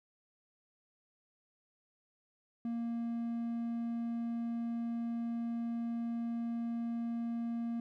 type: tone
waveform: triangle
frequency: 233.1 Hz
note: A#3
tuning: in tune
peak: -32 dBFS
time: 2.65-7.8 s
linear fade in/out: 2 ms
effects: none